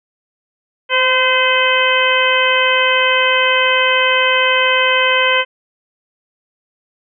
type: harmonic tone with a mistuned harmonic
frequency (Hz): 513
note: C5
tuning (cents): -34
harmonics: 1 / 2 / 3 / 4 / 5 / 6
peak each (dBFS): -18 / -18 / -18 / -18 / -18 / -18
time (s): 0.89-5.45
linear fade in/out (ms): 50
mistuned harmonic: 1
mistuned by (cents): +16
effects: none